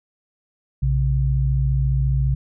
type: tone pair together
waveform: sine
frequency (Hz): 60.05 / 134.6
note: B1 / C3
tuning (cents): -48 / +49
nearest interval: octave + major second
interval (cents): 1397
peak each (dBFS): -19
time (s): 0.82-2.35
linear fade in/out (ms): 10
effects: none